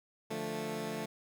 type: chord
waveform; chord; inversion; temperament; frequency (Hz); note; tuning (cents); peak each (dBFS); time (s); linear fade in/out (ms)
15% pulse; D minor; none; equal; 146.83 / 174.61 / 220; D3 / F3 / A3; 0 / 0 / 0; -37 / -36 / -32; 0.3-1.06; 10
effects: none